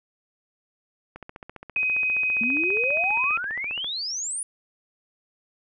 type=click train; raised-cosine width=0.5 ms; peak=-24 dBFS; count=41; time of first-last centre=1.16-3.845 s; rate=14.9 Hz
type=tone; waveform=sine; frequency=2518 Hz; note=D#7; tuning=20 cents sharp; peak=-21 dBFS; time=1.76-3.37 s; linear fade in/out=2 ms
type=exponential sweep; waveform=sine; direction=up; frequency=221 to 9930 Hz; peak=-27 dBFS; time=2.41-4.43 s; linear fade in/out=2 ms
effects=none